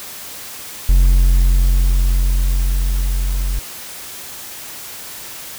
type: tone with level ramp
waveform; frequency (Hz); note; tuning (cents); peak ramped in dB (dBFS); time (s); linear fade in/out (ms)
triangle; 44.99; F#1; -48; -5 to -14; 0.89-3.59; 0
effects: white hiss -32 dBFS RMS until 5.58 s